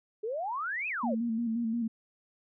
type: exponential two-way sweep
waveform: sine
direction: up then down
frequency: 410 to 2637 to 465.6 Hz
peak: -31 dBFS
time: 0.23-1.15 s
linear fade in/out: 10 ms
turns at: 0.88 s
type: tone with vibrato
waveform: sine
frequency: 230 Hz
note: A#3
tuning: 23 cents flat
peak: -28 dBFS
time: 1.03-1.88 s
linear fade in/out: 10 ms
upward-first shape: square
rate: 5.7 Hz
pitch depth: 46 cents each way
effects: none